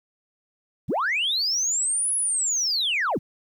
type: linear two-way sweep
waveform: sine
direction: up then down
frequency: 61.7 to 10548 to 61.7 Hz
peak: -20 dBFS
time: 0.88-3.19 s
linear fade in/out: 20 ms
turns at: 2.15 s
effects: tanh soft clip ceiling -18 dBFS + 10-bit